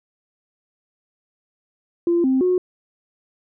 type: tone with pitch steps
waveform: sine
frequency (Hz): 343.3 / 262.2 / 363.9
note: F4 / C4 / F#4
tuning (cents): -30 / +4 / -29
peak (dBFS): -14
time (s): 2.07-2.58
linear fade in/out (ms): 2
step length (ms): 170
effects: tanh soft clip ceiling -10 dBFS